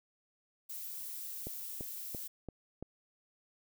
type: noise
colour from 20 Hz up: violet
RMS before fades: -43 dBFS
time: 0.69-2.28 s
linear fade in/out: 10 ms
type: click train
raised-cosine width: 2 ms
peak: -28 dBFS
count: 5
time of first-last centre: 1.47-2.826 s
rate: 2.95 Hz
effects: none